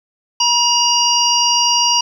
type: harmonic tone with a mistuned harmonic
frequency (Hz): 948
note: A#5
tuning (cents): +29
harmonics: 1 / 3 / 5 / 6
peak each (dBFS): -17 / -17 / -17 / -17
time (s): 0.4-2.01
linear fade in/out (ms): 5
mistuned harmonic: 1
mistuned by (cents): +23
effects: 7-bit